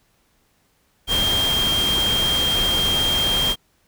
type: tone in noise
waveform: sine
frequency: 3200 Hz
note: G7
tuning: 35 cents sharp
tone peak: -18 dBFS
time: 1.07-3.56 s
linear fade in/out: 50 ms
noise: pink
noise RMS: -25 dBFS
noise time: 1.07-3.56 s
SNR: +4 dB
effects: pink hiss -63 dBFS RMS until 3.87 s